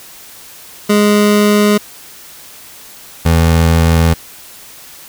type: tone pair in turn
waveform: 25% pulse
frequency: 207.7 / 82.43 Hz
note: G#3 / E2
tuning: 0 / 0 cents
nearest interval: octave + major third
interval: 1600 cents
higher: first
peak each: -4 dBFS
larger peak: neither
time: 0.89-1.78 / 3.25-4.14 s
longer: neither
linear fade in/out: 10 ms
effects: white hiss -36 dBFS RMS until 5.08 s